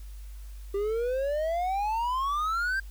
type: exponential sweep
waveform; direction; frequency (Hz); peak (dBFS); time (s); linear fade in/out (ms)
triangle; up; 392 to 1600; -24; 0.74-2.8; 5
effects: added 50 Hz sine -39 dBFS peak until 2.9 s + white hiss -58 dBFS RMS until 2.9 s